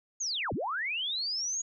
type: linear two-way sweep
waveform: sine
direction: down then up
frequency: 6800 to 65.41 to 6800 Hz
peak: -30 dBFS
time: 0.2-1.62 s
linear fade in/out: 10 ms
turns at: 0.53 s
effects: none